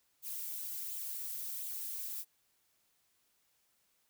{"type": "noise with flanger", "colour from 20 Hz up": "violet", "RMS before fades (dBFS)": -41, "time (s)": [0.22, 2.25], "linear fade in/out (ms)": 50, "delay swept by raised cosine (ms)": [0.26, 3.16], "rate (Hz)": 1.4, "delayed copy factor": 0.55, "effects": ["white hiss -75 dBFS RMS until 4.09 s"]}